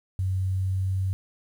sine tone with pitch glide, 94.1 to 94.97 Hz, F#2 to F#2, +30 to +46 cents, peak -23 dBFS, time 0.19-1.13 s, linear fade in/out 0 ms, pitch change +16 cents, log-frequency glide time 0.32-0.97 s, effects 9-bit

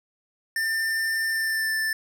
square tone with pitch glide, 1794 to 1766.2 Hz, A6 to A6, +33 to +6 cents, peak -24 dBFS, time 0.56-1.93 s, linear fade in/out 2 ms, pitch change -27 cents, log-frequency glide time 1.29-1.75 s, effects none

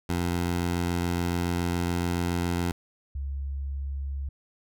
15% pulse / sine tone pair in turn, 87.1 / 68.97 Hz, F2 / C#2, -4 / -8 cents, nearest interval major third, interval 404 cents, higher first, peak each -19 / -29 dBFS, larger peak first, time 0.09-2.72 / 3.15-4.29 s, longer first, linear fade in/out 5 ms, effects none

